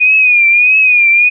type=tone with vibrato; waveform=sine; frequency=2460 Hz; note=D#7; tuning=20 cents flat; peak=-5 dBFS; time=0-1.3 s; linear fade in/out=20 ms; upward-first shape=triangle; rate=1.6 Hz; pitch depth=90 cents each way; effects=none